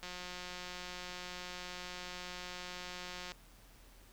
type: click train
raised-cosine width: 0.2 ms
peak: -27 dBFS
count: 593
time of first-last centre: 0.03-3.319 s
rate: 180 Hz
effects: added 42 Hz sine -59 dBFS peak until 4.12 s + pink hiss -62 dBFS RMS until 4.12 s

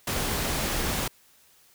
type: noise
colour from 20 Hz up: pink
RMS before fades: -28 dBFS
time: 0.07-1.08 s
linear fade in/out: 5 ms
effects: white hiss -59 dBFS RMS until 1.74 s

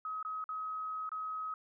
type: tone with dropouts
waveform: sine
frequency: 1271 Hz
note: D#6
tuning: 36 cents sharp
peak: -36 dBFS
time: 0.05-1.54 s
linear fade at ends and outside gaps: 2 ms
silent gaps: 0.228-0.249 / 0.441-0.49 / 1.092-1.117 s
effects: none

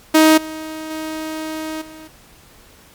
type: tone with level steps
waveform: sawtooth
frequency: 314.5 Hz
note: D#4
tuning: 19 cents sharp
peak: -4 / -23 / -20 / -32 dBFS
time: 0.14-2.08 s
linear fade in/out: 10 ms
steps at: 0.37 / 0.9 / 1.81 s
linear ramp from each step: 10 ms
effects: pink hiss -47 dBFS RMS until 2.94 s + MP3 96 kbps

